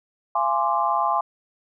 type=chord; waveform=sine; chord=D half-diminished seventh; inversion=first; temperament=equal with one note detuned; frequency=684.1 / 830.6 / 1046.5 / 1174.7 Hz; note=F5 / Ab5 / C6 / D6; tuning=-36 / 0 / 0 / 0 cents; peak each=-26 / -24 / -23 / -26 dBFS; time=0.35-1.21 s; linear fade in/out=5 ms; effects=none